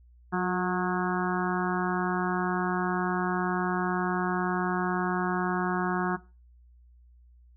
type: harmonic tone with a mistuned harmonic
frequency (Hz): 182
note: F#3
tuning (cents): -28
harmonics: 1 / 2 / 4 / 5 / 6 / 7 / 8 / 9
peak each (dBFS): -28 / -31 / -34 / -35 / -36 / -36 / -37 / -38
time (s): 0.32-6.17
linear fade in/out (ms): 20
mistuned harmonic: 2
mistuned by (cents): -28
effects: noise-tail reverb RT60 0.3 s tail -18 dB re dry + added 60 Hz sine -53 dBFS peak until 7.56 s